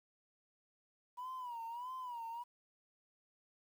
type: tone with vibrato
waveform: sine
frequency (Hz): 971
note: B5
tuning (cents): -30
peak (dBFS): -40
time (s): 1.17-2.44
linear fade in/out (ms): 20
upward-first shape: sine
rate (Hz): 1.6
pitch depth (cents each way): 110
effects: tanh soft clip ceiling -40 dBFS + 11-bit